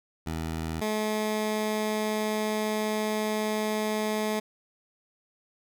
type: tone pair in turn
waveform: 15% pulse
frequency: 80.7 / 214.6 Hz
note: E2 / A3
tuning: -36 / -43 cents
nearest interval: octave + perfect fourth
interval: 1693 cents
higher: second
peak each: -24 / -20 dBFS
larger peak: second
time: 0.26-0.81 / 0.81-4.4 s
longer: second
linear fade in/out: 10 ms
effects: none